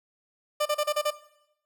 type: tone bursts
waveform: 30% pulse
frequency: 596 Hz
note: D5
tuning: 25 cents sharp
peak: -20 dBFS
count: 6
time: 0.6-1.107 s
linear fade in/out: 10 ms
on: 57 ms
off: 33 ms
effects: noise-tail reverb RT60 0.8 s tail -17 dB re dry